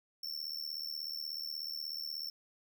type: tone with amplitude modulation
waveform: square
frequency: 5410 Hz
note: E8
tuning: 44 cents sharp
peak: -35 dBFS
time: 0.23-2.3 s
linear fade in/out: 5 ms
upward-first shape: sine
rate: 76.5 Hz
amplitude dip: 85%
effects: none